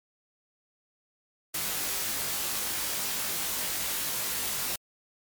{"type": "noise with comb filter", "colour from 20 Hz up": "white", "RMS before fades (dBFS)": -31, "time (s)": [1.54, 4.76], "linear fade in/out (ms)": 5, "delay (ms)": 20, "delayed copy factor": 0.9, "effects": ["MP3 96 kbps"]}